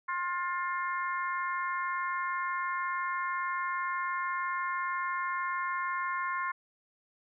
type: harmonic tone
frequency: 353.8 Hz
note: F4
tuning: 23 cents sharp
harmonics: 3 / 4 / 5 / 6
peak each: -32 / -38 / -38 / -41 dBFS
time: 0.08-6.52 s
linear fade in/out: 10 ms
effects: none